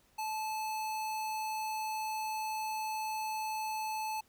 square tone, 869 Hz, A5, 22 cents flat, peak -35 dBFS, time 0.18-4.21 s, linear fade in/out 10 ms, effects pink hiss -68 dBFS RMS until 4.28 s

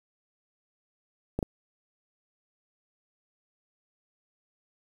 clicks, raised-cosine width 2 ms, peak -15 dBFS, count 2, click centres 1.39 / 1.428 s, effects 8-bit

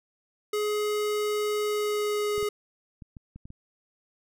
square tone with pitch glide, 420 to 416.6 Hz, G#4 to G#4, +19 to +5 cents, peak -26 dBFS, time 0.53-2.49 s, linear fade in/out 5 ms, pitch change -14 cents, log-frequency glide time 1.64-2.37 s
clicks, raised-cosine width 5 ms, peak -31 dBFS, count 7, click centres 2.38 / 2.428 / 3.022 / 3.168 / 3.36 / 3.455 / 3.504 s
effects none

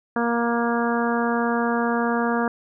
harmonic tone, 235.2 Hz, A#3, 16 cents sharp, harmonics 1 / 2 / 3 / 4 / 5 / 6 / 7, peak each -23 / -26 / -28 / -29 / -30 / -31 / -31 dBFS, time 0.16-2.48 s, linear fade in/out 2 ms, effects none

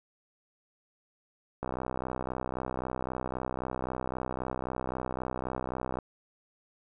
click train, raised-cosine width 1 ms, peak -19 dBFS, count 279, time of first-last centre 1.63-5.987 s, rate 63.8 Hz, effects none

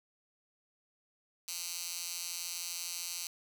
10% pulse tone with high-pass filter, 172.9 Hz, F3, 17 cents flat, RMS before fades -40 dBFS, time 1.48-3.27 s, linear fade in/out 2 ms, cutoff 5100 Hz, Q 1.1, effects none

